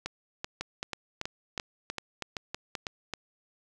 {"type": "two click trains", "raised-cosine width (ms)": 0.2, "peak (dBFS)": [-16, -16], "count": [8, 9], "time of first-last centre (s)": [[0.61, 2.868], [0.06, 3.137]], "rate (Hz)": [3.1, 2.6], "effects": []}